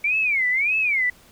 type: tone with vibrato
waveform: sine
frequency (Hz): 2271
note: C#7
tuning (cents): +41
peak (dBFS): -18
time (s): 0.04-1.1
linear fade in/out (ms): 5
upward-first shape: sine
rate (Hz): 1.7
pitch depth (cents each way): 240
effects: pink hiss -52 dBFS RMS until 1.31 s